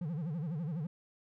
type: tone with vibrato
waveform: triangle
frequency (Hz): 160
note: D#3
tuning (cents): +49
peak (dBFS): -32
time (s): 0.01-0.87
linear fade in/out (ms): 5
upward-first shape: sine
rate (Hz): 12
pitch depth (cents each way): 200
effects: none